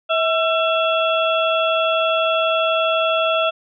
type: harmonic tone with a mistuned harmonic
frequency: 672 Hz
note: E5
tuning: 33 cents sharp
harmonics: 1 / 2 / 4 / 5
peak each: -18 / -21 / -24 / -25 dBFS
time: 0.09-3.51 s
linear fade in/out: 20 ms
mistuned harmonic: 1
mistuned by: -65 cents
effects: none